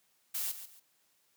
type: noise with echo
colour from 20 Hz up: blue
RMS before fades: -35 dBFS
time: 0.34-0.52 s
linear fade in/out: 10 ms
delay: 140 ms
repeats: 2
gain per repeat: -11 dB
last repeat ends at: 0.8 s
effects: white hiss -72 dBFS RMS until 1.36 s + high-pass 100 Hz 12 dB/octave